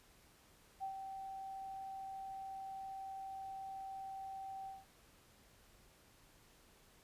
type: tone with ADSR envelope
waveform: sine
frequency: 774 Hz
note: G5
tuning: 22 cents flat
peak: -38 dBFS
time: 0.8-4.85 s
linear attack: 33 ms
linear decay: 92 ms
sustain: -6 dB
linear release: 180 ms
effects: pink hiss -66 dBFS RMS until 7.03 s + resampled to 32000 Hz